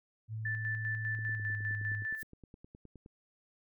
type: tone with pitch glide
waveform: sine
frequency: 110 to 104.61 Hz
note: A2 to G#2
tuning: 0 to +13 cents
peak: -36 dBFS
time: 0.28-2.06 s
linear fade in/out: 50 ms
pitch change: -87 cents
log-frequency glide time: 1.35-1.42 s
type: tone with tremolo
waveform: sine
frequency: 1760 Hz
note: A6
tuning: in tune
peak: -33 dBFS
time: 0.45-2.23 s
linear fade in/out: 5 ms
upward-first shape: square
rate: 5 Hz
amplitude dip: 50%
type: click train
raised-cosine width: 3 ms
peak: -39 dBFS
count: 19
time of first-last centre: 1.19-3.061 s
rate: 9.62 Hz
type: noise with exponential growth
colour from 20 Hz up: violet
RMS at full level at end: -44 dBFS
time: 2.1-2.23 s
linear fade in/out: 5 ms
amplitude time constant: 27 ms
effects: none